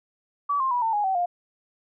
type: tone with pitch steps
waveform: sine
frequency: 1146 / 1057 / 974.9 / 899.1 / 829.3 / 764.9 / 705.4 Hz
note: D6 / C6 / B5 / A5 / G#5 / G5 / F5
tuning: -43 / +17 / -23 / +37 / -3 / -43 / +17 cents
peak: -21 dBFS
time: 0.49-1.26 s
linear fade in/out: 10 ms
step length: 110 ms
effects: none